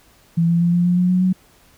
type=tone with pitch steps; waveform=sine; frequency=167.4 / 169.83 / 172.31 / 174.81 / 177.35 / 179.93 / 182.55 / 185.21 Hz; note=E3 / F3 / F3 / F3 / F3 / F#3 / F#3 / F#3; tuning=+27 / -48 / -23 / +2 / +27 / -48 / -23 / +2 cents; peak=-13 dBFS; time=0.37-1.33 s; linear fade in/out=10 ms; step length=120 ms; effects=pink hiss -53 dBFS RMS until 1.77 s